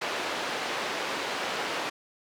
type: band-pass noise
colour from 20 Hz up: pink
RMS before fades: -32 dBFS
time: 0.01-1.9 s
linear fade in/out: 10 ms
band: 430 to 4000 Hz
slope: 12 dB/octave
effects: none